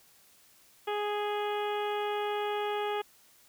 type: harmonic tone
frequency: 415.3 Hz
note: G#4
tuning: in tune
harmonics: 1 / 2 / 3 / 4 / 5 / 6 / 7 / 8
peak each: -32 / -34 / -40 / -44 / -46 / -46 / -46 / -46 dBFS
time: 0.87-3.02 s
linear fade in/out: 10 ms
effects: white hiss -61 dBFS RMS until 3.48 s